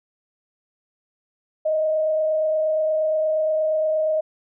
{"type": "tone with frequency modulation", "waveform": "sine", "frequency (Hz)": 625, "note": "D#5", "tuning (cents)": 8, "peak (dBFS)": -18, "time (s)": [1.65, 4.21], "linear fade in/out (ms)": 10, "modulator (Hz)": 28.5, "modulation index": 0.32, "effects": []}